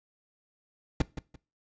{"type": "noise with echo", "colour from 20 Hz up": "brown", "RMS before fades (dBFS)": -21, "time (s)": [1, 1.02], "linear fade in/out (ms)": 5, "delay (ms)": 170, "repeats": 2, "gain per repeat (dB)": -12, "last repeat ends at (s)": 1.36, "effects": ["noise-tail reverb RT60 0.3 s tail -21 dB re dry", "resampled to 16000 Hz"]}